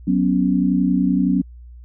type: chord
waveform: sine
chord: F# suspended fourth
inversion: none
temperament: just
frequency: 185 / 246.7 / 277.5 Hz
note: F#3 / B3 / C#4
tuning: 0 / -2 / +2 cents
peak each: -18 / -20 / -19 dBFS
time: 0.07-1.42 s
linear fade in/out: 10 ms
effects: added 60 Hz sine -37 dBFS peak until 1.84 s